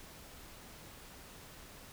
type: silence
effects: pink hiss -53 dBFS RMS until 1.92 s